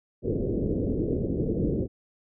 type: low-pass noise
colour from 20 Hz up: white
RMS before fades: -27 dBFS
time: 0.22-1.88 s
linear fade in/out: 50 ms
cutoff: 470 Hz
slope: 48 dB/octave
effects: none